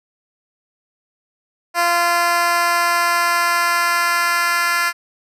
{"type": "tone with high-pass filter sweep", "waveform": "10% pulse", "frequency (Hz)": 345, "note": "F4", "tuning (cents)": -21, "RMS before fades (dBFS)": -17, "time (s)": [1.74, 4.93], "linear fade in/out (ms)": 50, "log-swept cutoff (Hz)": [700, 1400], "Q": 1.4, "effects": ["resampled to 32000 Hz"]}